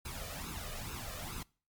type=noise with flanger; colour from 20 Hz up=pink; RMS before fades=-42 dBFS; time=0.05-1.43 s; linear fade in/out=5 ms; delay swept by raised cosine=0.77 to 1.7 ms; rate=2.3 Hz; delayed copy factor=+0.7; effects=noise-tail reverb RT60 0.4 s tail -24 dB re dry + MP3 96 kbps